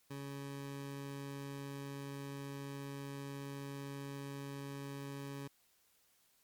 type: tone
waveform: 20% pulse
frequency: 139.6 Hz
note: C#3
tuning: 13 cents sharp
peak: -38 dBFS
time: 0.1-5.48 s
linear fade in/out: 10 ms
effects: white hiss -72 dBFS RMS until 6.43 s + MP3 96 kbps